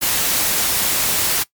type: noise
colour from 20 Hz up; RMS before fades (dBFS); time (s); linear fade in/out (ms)
white; -18; 0.01-1.44; 20
effects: noise-tail reverb RT60 0.1 s tail -20 dB re dry + MP3 96 kbps